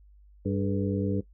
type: harmonic tone with a mistuned harmonic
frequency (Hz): 98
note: G2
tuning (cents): 0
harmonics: 1 / 2 / 3 / 4 / 5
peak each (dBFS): -30 / -30 / -31 / -34 / -35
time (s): 0.45-1.21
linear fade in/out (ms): 10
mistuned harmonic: 4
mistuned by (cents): +120
effects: noise-tail reverb RT60 0.1 s tail -18 dB re dry + added 50 Hz sine -52 dBFS peak until 1.33 s